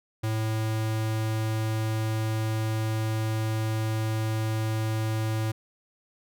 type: tone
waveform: square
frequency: 110 Hz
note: A2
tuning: in tune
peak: -26 dBFS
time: 0.23-5.52 s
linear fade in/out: 10 ms
effects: none